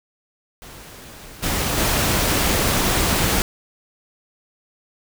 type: noise with level steps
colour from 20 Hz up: pink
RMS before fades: -40 / -22 / -19 dBFS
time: 0.62-3.42 s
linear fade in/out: 0 ms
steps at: 1.42 / 1.77 s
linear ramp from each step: 20 ms
effects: none